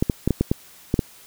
clicks, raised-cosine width 3 ms, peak -5 dBFS, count 8, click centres 0.025 / 0.098 / 0.276 / 0.307 / 0.41 / 0.515 / 0.941 / 0.992 s, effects white hiss -48 dBFS RMS until 1.26 s

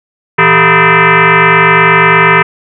sine tone with frequency modulation, 392.8 Hz, G4, 4 cents sharp, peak -3 dBFS, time 0.38-2.43 s, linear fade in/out 10 ms, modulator 278 Hz, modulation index 7.3, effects none

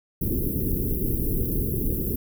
pink band-stop noise, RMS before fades -25 dBFS, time 0.21-2.16 s, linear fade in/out 5 ms, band 430 to 12000 Hz, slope 48 dB/octave, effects none

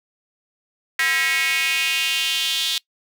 square tone with high-pass filter sweep, 146.83 Hz, D3, in tune, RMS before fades -21 dBFS, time 0.99-2.78 s, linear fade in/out 2 ms, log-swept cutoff 1900 to 3500 Hz, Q 4.1, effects noise-tail reverb RT60 0.1 s tail -23 dB re dry

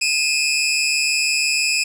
20% pulse tone pair together, 2460 / 2606 Hz, D#7 / E7, -20 / -20 cents, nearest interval minor second, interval 100 cents, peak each -15 dBFS, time 0.01-1.84 s, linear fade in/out 10 ms, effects resampled to 32000 Hz + 8-bit

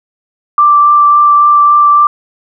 sine tone with vibrato, 1174.7 Hz, D6, in tune, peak -3 dBFS, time 0.58-2.07 s, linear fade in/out 2 ms, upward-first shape triangle, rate 3.6 Hz, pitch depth 10 cents each way, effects none

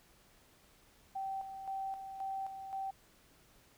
sine tone with tremolo, 775 Hz, G5, 20 cents flat, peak -36 dBFS, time 1.15-2.91 s, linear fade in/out 10 ms, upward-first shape square, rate 1.9 Hz, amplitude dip 55%, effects pink hiss -65 dBFS RMS until 3.77 s

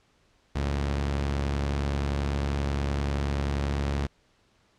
sawtooth tone pair together, 70.4 / 111.83 Hz, C#2 / A2, +27 / +29 cents, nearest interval minor sixth, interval 802 cents, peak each -22 / -32 dBFS, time 0.55-4.07 s, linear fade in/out 10 ms, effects pink hiss -65 dBFS RMS until 4.78 s + low-pass 6000 Hz 12 dB/octave

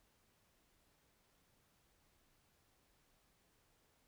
silence, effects pink hiss -75 dBFS RMS until 4.07 s

